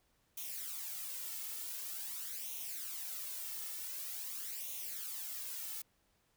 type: noise with flanger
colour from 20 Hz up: blue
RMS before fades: -43 dBFS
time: 0.37-5.82 s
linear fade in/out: 5 ms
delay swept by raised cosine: 0.31 to 2.31 ms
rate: 0.46 Hz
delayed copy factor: +0.65
effects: pink hiss -75 dBFS RMS until 6.36 s